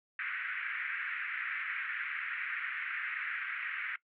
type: band-pass noise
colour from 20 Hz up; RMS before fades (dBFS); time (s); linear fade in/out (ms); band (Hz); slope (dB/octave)
white; -38; 0.19-3.96; 2; 1400 to 2300; 48
effects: noise-tail reverb RT60 0.1 s tail -19 dB re dry